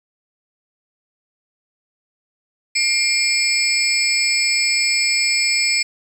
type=tone cluster; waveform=sine; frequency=2136 / 2379 / 4486 / 5150 / 7840 Hz; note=C7 / D7 / C#8 / E8 / B8; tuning=+35 / +22 / +20 / -41 / -14 cents; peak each=-22 / -20 / -24 / -20 / -21 dBFS; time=2.75-5.83 s; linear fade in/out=10 ms; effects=tanh soft clip ceiling -7 dBFS + 8-bit